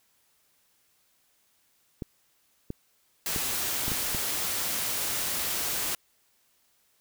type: clicks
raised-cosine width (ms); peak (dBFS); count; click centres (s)
3; -20; 6; 2.022 / 2.704 / 3.362 / 3.881 / 3.918 / 4.148
type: noise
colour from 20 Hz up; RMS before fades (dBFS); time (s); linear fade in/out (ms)
white; -30; 3.26-5.95; 2
effects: white hiss -68 dBFS RMS until 7 s